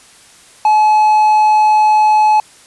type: tone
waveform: triangle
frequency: 855 Hz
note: A5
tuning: 50 cents flat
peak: -5 dBFS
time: 0.65-2.4 s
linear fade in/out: 2 ms
effects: white hiss -43 dBFS RMS until 2.66 s + resampled to 24000 Hz